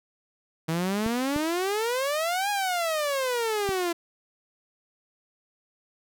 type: exponential two-way sweep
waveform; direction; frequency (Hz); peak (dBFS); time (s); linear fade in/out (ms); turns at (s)
sawtooth; up then down; 157.8 to 830.6 to 335.6; -21; 0.68-3.93; 10; 2.5
type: clicks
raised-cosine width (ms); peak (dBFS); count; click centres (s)
3; -20; 3; 1.063 / 1.362 / 3.691
effects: none